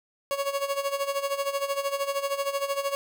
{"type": "tone with tremolo", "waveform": "30% pulse", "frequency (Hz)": 557, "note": "C#5", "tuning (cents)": 8, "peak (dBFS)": -21, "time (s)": [0.31, 2.95], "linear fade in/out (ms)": 0, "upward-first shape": "sine", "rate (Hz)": 13, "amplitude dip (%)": 75, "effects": []}